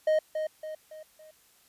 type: tone with echo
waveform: triangle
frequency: 622.3 Hz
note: D#5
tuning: in tune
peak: -19 dBFS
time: 0.07-0.19 s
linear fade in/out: 5 ms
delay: 280 ms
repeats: 4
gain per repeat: -7 dB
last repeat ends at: 1.31 s
effects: white hiss -62 dBFS RMS until 1.68 s + resampled to 32000 Hz